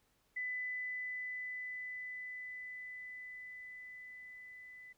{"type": "tone with level ramp", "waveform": "sine", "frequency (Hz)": 2000, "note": "B6", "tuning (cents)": 21, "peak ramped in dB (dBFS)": [-36, -51], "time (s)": [0.36, 4.93], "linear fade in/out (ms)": 10, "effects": ["pink hiss -75 dBFS RMS until 4.97 s"]}